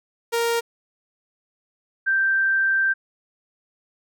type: tone pair in turn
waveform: sawtooth / sine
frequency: 466.2 / 1568.1 Hz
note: A#4 / G6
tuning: 0 / 0 cents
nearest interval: octave + major sixth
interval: 2100 cents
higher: second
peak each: -16 / -17 dBFS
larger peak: first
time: 0.32-0.61 / 2.06-2.94 s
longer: second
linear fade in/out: 20 ms
effects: none